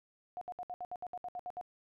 sine tone bursts, 720 Hz, F#5, 47 cents flat, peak -38 dBFS, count 12, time 0.37-1.612 s, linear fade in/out 0 ms, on 43 ms, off 66 ms, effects none

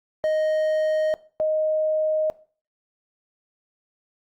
triangle / sine tone pair in turn, 622.3 / 622.3 Hz, D#5 / D#5, 0 / 0 cents, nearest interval unison, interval 0 cents, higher neither, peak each -17 / -19 dBFS, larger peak first, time 0.24-1.14 / 1.4-2.3 s, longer neither, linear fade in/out 0 ms, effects noise-tail reverb RT60 0.4 s tail -19 dB re dry + Opus 48 kbps

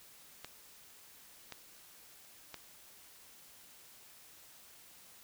clicks, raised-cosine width 0.2 ms, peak -26 dBFS, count 3, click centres 0.446 / 1.523 / 2.543 s, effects white hiss -58 dBFS RMS until 5.23 s

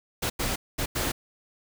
pink noise bursts at uneven times, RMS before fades -28 dBFS, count 4, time 0.22-0.3 / 0.39-0.56 / 0.78-0.86 / 0.95-1.12 s, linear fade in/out 10 ms, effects none

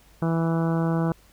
harmonic tone, 164.81 Hz, E3, in tune, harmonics 1 / 2 / 3 / 4 / 5 / 6 / 7 / 8 / 9, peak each -22 / -28 / -32 / -34 / -36 / -38 / -39 / -40 / -41 dBFS, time 0.22-1.12 s, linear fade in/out 2 ms, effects added 50 Hz sine -56 dBFS peak until 1.32 s + pink hiss -57 dBFS RMS until 1.32 s

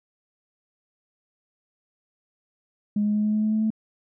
sine tone with pitch steps, 207.7 / 209.3 / 210.8 / 212.4 / 214 / 215.6 / 217.3 / 218.9 Hz, G#3 / G#3 / G#3 / G#3 / A3 / A3 / A3 / A3, 0 / +14 / +26 / +39 / -48 / -35 / -21 / -9 cents, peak -19 dBFS, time 2.96-3.704 s, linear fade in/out 5 ms, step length 93 ms, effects tanh soft clip ceiling -15 dBFS

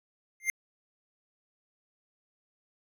square tone with exponential growth, 2100 Hz, C7, 6 cents sharp, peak -22 dBFS, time 0.4-0.5 s, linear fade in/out 1 ms, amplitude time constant 21 ms, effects resampled to 32000 Hz

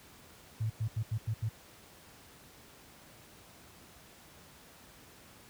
sine tone bursts at uneven times, 110 Hz, A2, in tune, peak -29 dBFS, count 6, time 0.6-0.7 / 0.8-0.88 / 0.96-1.03 / 1.11-1.18 / 1.27-1.34 / 1.42-1.49 s, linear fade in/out 10 ms, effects pink hiss -56 dBFS RMS until 5.49 s + high-pass 60 Hz 12 dB/octave

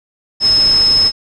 sine tone in noise, 5180 Hz, E8, 31 cents flat, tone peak -8 dBFS, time 0.4-1.12 s, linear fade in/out 50 ms, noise pink, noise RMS -25 dBFS, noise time 0.4-1.12 s, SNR +14 dB, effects resampled to 22050 Hz

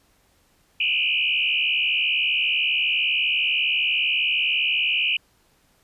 sine tone with frequency modulation, 2701 Hz, E7, 42 cents sharp, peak -19 dBFS, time 0.8-5.17 s, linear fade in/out 5 ms, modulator 72.6 Hz, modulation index 4, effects pink hiss -62 dBFS RMS until 5.83 s + resampled to 32000 Hz

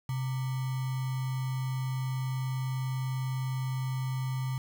sine tone with sample-and-hold, 130.2 Hz, C3, 8 cents flat, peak -29 dBFS, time 0.09-4.58 s, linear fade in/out 2 ms, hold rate 1050 Hz, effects none

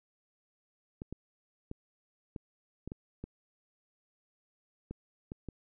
clicks, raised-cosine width 3 ms, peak -27 dBFS, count 10, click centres 1.019 / 1.126 / 1.714 / 2.362 / 2.876 / 2.919 / 3.24 / 4.91 / 5.319 / 5.487 s, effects none

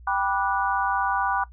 sine chord, G major seventh, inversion none, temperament just, 784 / 980 / 1176 / 1470 Hz, G5 / B5 / D6 / F#6, 0 / -14 / +2 / -12 cents, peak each -26 / -27 / -28 / -28 dBFS, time 0.07-1.44 s, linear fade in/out 5 ms, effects noise-tail reverb RT60 0.1 s tail -18 dB re dry + added 60 Hz sine -43 dBFS peak until 1.52 s

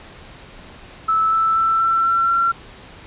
sine tone with pitch steps, 1310 / 1320.6 / 1331.4 / 1342.2 / 1353.1 / 1364.1 Hz, E6 / E6 / E6 / E6 / E6 / F6, -11 / +3 / +17 / +31 / +45 / -41 cents, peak -14 dBFS, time 1.08-2.52 s, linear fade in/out 10 ms, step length 240 ms, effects pink hiss -41 dBFS RMS until 3.06 s + resampled to 8000 Hz

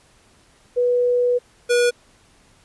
sine / square tone pair in turn, 490 / 483.8 Hz, B4 / B4, -14 / -36 cents, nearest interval unison, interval 22 cents, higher first, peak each -15 dBFS, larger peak neither, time 0.76-1.39 / 1.69-1.91 s, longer first, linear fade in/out 20 ms, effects pink hiss -55 dBFS RMS until 2.64 s + resampled to 24000 Hz

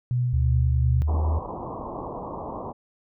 sine tone with tremolo, 123.47 Hz, B2, in tune, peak -20 dBFS, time 0.11-1.02 s, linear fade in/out 0 ms, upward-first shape sine, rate 2.8 Hz, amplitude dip 30%
sine tone with pitch glide, 73.42 to 78.24 Hz, D2 to D#2, 0 to +10 cents, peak -20 dBFS, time 0.33-1.39 s, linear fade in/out 5 ms, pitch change +110 cents, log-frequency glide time 0.97-1.15 s
white low-pass noise, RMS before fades -34 dBFS, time 1.07-2.73 s, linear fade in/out 20 ms, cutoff 1100 Hz, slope 96 dB/octave
effects none

